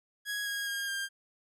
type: tone with pitch steps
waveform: sawtooth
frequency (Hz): 1661.2 / 1640.2 / 1619.5 / 1599.1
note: G#6 / G#6 / G#6 / G6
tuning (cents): 0 / -22 / -44 / +34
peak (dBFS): -29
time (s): 0.25-1.09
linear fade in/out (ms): 50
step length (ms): 210
effects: resampled to 32000 Hz